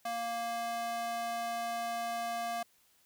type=tone with high-pass filter; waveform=square; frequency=233.1 Hz; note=A#3; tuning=in tune; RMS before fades=-36 dBFS; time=0.05-2.63 s; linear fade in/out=5 ms; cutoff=660 Hz; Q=2.1; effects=white hiss -68 dBFS RMS until 3.05 s